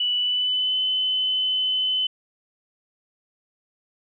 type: tone with pitch glide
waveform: sine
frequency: 2960 to 3031 Hz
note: F#7 to F#7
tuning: 0 to +41 cents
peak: -20 dBFS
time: 0-2.07 s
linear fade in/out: 5 ms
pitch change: +41 cents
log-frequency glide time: 0.16-0.77 s
effects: none